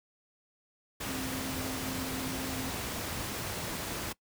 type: tone in noise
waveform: sine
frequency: 261.6 Hz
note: C4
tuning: in tune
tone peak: -38 dBFS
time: 1.09-2.7 s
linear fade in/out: 10 ms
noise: pink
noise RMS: -36 dBFS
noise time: 1-4.13 s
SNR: -5 dB
effects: noise-tail reverb RT60 0.1 s tail -22 dB re dry + high-pass 60 Hz 12 dB/octave